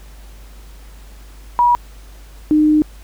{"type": "tone pair in turn", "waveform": "sine", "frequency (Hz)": [965, 304.8], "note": ["B5", "D#4"], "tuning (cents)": [-40, -36], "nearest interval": "octave + minor sixth", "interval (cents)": 1996, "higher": "first", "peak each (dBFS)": -9, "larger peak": "neither", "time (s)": [[1.59, 1.75], [2.51, 2.82]], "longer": "second", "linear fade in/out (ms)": 0, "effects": ["added 50 Hz sine -36 dBFS peak until 3.03 s", "pink hiss -47 dBFS RMS until 3.03 s"]}